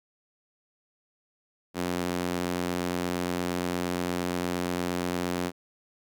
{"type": "tone with high-pass filter", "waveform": "sawtooth", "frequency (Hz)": 88.6, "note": "F2", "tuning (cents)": 25, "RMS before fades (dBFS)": -30, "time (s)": [1.74, 5.52], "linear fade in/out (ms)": 50, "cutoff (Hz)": 240, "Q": 1.2, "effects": []}